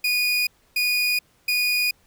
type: tone bursts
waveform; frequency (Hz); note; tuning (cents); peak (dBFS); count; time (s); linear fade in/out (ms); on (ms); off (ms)
30% pulse; 2462; D#7; -19; -17; 3; 0.04-1.91; 5; 430; 290
effects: pink hiss -61 dBFS RMS until 2.06 s